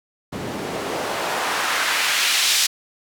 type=noise with band-pass filter sweep; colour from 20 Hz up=white; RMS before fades=-22 dBFS; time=0.32-2.67 s; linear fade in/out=10 ms; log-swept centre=210 to 4300 Hz; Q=0.96; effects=none